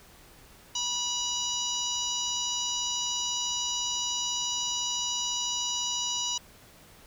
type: harmonic tone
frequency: 974 Hz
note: B5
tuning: 24 cents flat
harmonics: 1 / 3 / 4 / 5 / 6 / 7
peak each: -39 / -33 / -35 / -39 / -33 / -37 dBFS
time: 0.75-6.38 s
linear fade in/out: 5 ms
effects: pink hiss -54 dBFS RMS until 7.06 s